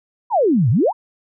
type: exponential two-way sweep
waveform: sine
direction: down then up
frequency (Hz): 1032 to 103.83 to 1032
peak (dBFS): -12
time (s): 0.3-0.93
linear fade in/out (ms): 50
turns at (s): 0.7
effects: none